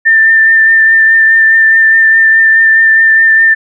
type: tone with vibrato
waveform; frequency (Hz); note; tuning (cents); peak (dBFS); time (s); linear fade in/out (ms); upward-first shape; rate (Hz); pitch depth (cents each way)
sine; 1790; A6; +29; -3; 0.05-3.55; 20; triangle; 4.8; 19
effects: none